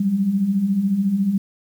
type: beating tone pair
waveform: sine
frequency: 185 / 199 Hz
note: F#3 / G3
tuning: 0 / +26 cents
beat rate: 14 Hz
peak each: -25 / -17 dBFS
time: 0-1.38 s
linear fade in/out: 5 ms
effects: 8-bit